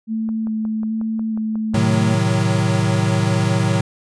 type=tone with vibrato; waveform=sine; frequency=220 Hz; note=A3; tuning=in tune; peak=-19 dBFS; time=0.07-2.17 s; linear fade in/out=50 ms; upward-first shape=square; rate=1.2 Hz; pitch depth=12 cents each way
type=click train; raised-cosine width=1 ms; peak=-24 dBFS; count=13; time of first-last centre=0.29-2.46 s; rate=5.53 Hz
type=chord; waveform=square; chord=A diminished seventh; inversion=none; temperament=equal; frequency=110 / 130.81 / 155.56 / 185 Hz; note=A2 / C3 / Eb3 / Gb3; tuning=0 / 0 / 0 / 0 cents; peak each=-19 / -24 / -23 / -22 dBFS; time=1.74-3.81 s; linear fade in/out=5 ms
effects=resampled to 22050 Hz